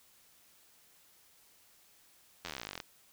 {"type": "slowing click train", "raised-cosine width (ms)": 0.2, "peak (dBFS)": -22, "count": 22, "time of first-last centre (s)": [2.45, 2.802], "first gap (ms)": 11, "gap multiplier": 1.04, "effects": ["white hiss -64 dBFS RMS until 3.12 s"]}